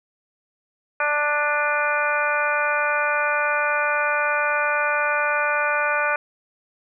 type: harmonic tone with a mistuned harmonic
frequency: 294.6 Hz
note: D4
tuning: 6 cents sharp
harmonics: 2 / 3 / 4 / 5 / 6 / 7 / 8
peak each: -26 / -28 / -26 / -23 / -31 / -34 / -27 dBFS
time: 1-6.16 s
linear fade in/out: 2 ms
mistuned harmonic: 8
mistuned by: +38 cents
effects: none